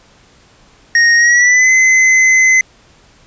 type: tone with pitch glide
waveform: square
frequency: 1864.7 to 2045 Hz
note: A#6 to C7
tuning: 0 to -40 cents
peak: -7 dBFS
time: 0.95-2.61 s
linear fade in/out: 2 ms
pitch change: +160 cents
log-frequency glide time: 1.16-1.71 s
effects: pink hiss -47 dBFS RMS until 3.26 s + resampled to 16000 Hz